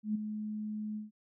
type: tone with ADSR envelope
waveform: sine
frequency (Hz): 213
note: G#3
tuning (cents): +44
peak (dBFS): -27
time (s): 0.03-1.11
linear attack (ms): 120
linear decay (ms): 10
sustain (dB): -8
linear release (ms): 150
effects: none